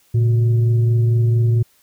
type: tone with frequency modulation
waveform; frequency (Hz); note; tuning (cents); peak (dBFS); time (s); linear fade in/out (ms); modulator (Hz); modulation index
sine; 113.8; A#2; -41; -12; 0.14-1.63; 10; 252; 0.29
effects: white hiss -57 dBFS RMS until 1.82 s